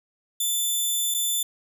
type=tone with dropouts; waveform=10% pulse; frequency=3520 Hz; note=A7; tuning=in tune; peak=-15 dBFS; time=0.4-1.43 s; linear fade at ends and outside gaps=5 ms; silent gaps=1.142-1.145 s; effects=none